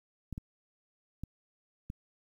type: clicks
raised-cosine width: 5 ms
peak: -26 dBFS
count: 4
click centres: 0.327 / 0.379 / 1.236 / 1.901 s
effects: 10-bit